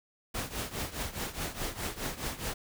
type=noise with tremolo; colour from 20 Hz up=pink; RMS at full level=-33 dBFS; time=0.34-2.54 s; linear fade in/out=10 ms; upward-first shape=triangle; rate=4.8 Hz; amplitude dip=85%; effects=none